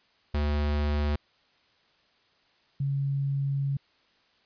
square / sine tone pair in turn, 73.7 / 138.87 Hz, D2 / C#3, +7 / +3 cents, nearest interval major seventh, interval 1096 cents, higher second, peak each -25 dBFS, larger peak neither, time 0.34-1.16 / 2.8-3.77 s, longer second, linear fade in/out 5 ms, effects white hiss -65 dBFS RMS until 4.45 s + resampled to 11025 Hz

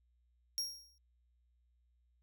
40% pulse tone with exponential decay, 5588 Hz, F8, in tune, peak -31 dBFS, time 0.58-0.98 s, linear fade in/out 0 ms, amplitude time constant 86 ms, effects added 60 Hz sine -70 dBFS peak until 2.22 s

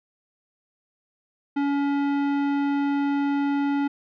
sine tone with tanh clipping, 282.7 Hz, C#4, 34 cents sharp, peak -23 dBFS, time 1.56-3.88 s, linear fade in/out 10 ms, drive 16 dB, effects none

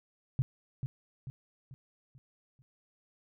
sine tone with echo, 131.2 Hz, C3, 5 cents sharp, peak -24 dBFS, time 0.39-0.42 s, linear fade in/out 0 ms, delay 440 ms, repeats 5, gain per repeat -7 dB, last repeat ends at 2.62 s, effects none

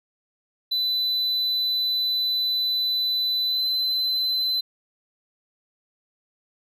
triangle tone with pitch glide, 4000 to 4044 Hz, B7 to B7, +21 to +40 cents, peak -20 dBFS, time 0.71-4.61 s, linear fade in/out 10 ms, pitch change +19 cents, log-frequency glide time 3.48-3.62 s, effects none

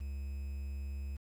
triangle tone with quantisation, 69.3 Hz, C#2, in tune, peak -35 dBFS, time 0-1.17 s, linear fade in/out 10 ms, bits 10, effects none

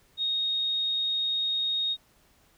sine tone, 3729 Hz, A#7, in tune, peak -25 dBFS, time 0.17-1.97 s, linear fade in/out 50 ms, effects pink hiss -63 dBFS RMS until 2.57 s

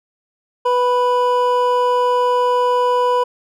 triangle tone pair together, 494 / 988 Hz, B4 / B5, 0 / 0 cents, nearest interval octave, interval 1200 cents, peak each -14 dBFS, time 0.65-3.24 s, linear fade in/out 10 ms, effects none

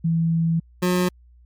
sine / 25% pulse tone pair in turn, 164.81 / 180.24 Hz, E3 / F#3, 0 / -45 cents, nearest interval major second, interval 155 cents, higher second, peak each -17 / -14 dBFS, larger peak second, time 0.04-0.6 / 0.82-1.09 s, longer first, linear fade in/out 10 ms, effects added 60 Hz sine -48 dBFS peak until 1.45 s + MP3 96 kbps

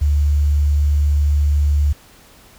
sine tone with quantisation, 73 Hz, D2, 10 cents flat, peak -12 dBFS, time 0.01-1.93 s, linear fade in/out 10 ms, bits 7, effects pink hiss -47 dBFS RMS until 2.58 s

